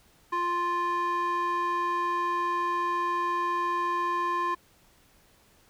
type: tone with band-pass filter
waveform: square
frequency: 349.2 Hz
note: F4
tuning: in tune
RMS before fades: -28 dBFS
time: 0.32-4.55 s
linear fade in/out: 10 ms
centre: 1200 Hz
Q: 4
effects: pink hiss -61 dBFS RMS until 5.69 s